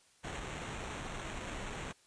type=noise with sample-and-hold; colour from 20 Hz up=pink; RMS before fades=-42 dBFS; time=0.23-1.93 s; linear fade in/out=20 ms; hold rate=4900 Hz; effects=white hiss -66 dBFS RMS until 2.06 s + resampled to 22050 Hz